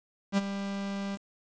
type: tone with ADSR envelope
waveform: 45% pulse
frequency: 198.1 Hz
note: G3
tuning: 18 cents sharp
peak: -21 dBFS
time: 0.32-1.18 s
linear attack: 55 ms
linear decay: 26 ms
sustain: -11 dB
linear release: 39 ms
effects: resampled to 16000 Hz + 8-bit